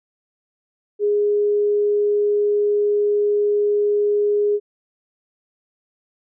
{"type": "tone", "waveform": "sine", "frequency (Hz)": 413.5, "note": "G#4", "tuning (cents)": -8, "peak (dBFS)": -15, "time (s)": [0.99, 4.6], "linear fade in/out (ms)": 50, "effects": []}